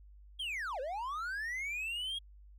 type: linear two-way sweep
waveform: triangle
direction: down then up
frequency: 3314 to 493.3 to 3314 Hz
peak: -34 dBFS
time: 0.39-2.19 s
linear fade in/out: 10 ms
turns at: 0.8 s
effects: added 50 Hz sine -53 dBFS peak until 2.58 s